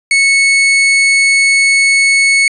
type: tone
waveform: 40% pulse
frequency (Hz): 2205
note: C#7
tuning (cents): -10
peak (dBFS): -6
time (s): 0.11-2.48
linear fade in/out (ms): 2
effects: resampled to 24000 Hz